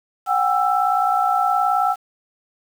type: tone cluster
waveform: sine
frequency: 740 / 799 / 1329 Hz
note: F#5 / G5 / E6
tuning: 0 / +33 / +14 cents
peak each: -20 dBFS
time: 0.26-1.96 s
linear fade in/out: 50 ms
effects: 7-bit